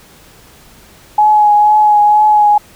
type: tone with vibrato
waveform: sine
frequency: 841 Hz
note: G#5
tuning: 22 cents sharp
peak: -5 dBFS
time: 1.18-2.58 s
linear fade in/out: 5 ms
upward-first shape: triangle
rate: 2.1 Hz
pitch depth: 24 cents each way
effects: pink hiss -42 dBFS RMS until 2.75 s